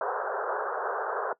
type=band-pass noise; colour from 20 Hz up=pink; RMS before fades=-31 dBFS; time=0.01-1.33 s; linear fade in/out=2 ms; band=400 to 1600 Hz; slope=96 dB/octave; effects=noise-tail reverb RT60 0.1 s tail -20 dB re dry